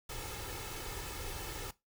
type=noise with comb filter; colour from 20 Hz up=pink; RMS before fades=-42 dBFS; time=0.09-1.71 s; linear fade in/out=5 ms; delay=2.3 ms; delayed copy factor=+0.65; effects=noise-tail reverb RT60 0.2 s tail -18 dB re dry